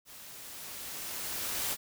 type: noise with level ramp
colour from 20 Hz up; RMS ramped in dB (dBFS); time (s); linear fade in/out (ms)
white; -50 to -32; 0.05-1.77; 50
effects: none